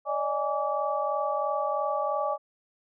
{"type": "tone cluster", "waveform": "sine", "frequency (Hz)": [573, 616, 829, 1152], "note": ["D5", "D#5", "G#5", "D6"], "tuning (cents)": [-43, -17, -3, -34], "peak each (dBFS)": -31, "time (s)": [0.05, 2.38], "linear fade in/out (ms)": 50, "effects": []}